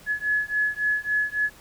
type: beating tone pair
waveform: sine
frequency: 1699 / 1702.6 Hz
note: G#6 / G#6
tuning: +39 / +43 cents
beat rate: 3.6 Hz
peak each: -25 dBFS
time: 0.06-1.5 s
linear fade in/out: 50 ms
effects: pink hiss -50 dBFS RMS until 1.6 s